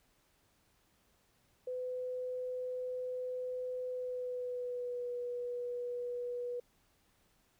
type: tone with pitch glide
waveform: sine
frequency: 504 to 487.4 Hz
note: B4 to B4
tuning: +35 to -23 cents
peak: -36 dBFS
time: 1.67-6.6 s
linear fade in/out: 5 ms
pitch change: -58 cents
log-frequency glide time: 3.89-5.11 s
effects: pink hiss -72 dBFS RMS until 7.59 s